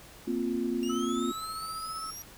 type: chord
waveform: sine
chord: Bb suspended second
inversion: none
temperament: equal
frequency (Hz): 233.1 / 261.6 / 349.2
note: Bb3 / C4 / F4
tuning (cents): 0 / 0 / 0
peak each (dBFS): -32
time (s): 0.27-1.32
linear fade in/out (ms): 10
type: linear sweep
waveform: 25% pulse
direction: up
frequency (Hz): 2773 to 5770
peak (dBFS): -36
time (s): 0.83-2.22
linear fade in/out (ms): 0
type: tone with tremolo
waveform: sine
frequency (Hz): 1300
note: E6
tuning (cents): -24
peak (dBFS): -34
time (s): 0.89-2.11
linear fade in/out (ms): 10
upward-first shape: sine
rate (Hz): 15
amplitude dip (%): 35
effects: pink hiss -51 dBFS RMS until 2.37 s